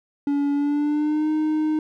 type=tone with pitch glide; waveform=triangle; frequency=284.9 to 308.9 Hz; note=C#4 to D#4; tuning=+48 to -12 cents; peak=-17 dBFS; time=0.27-1.79 s; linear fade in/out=2 ms; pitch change=+140 cents; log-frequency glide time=0.53-1.3 s; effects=none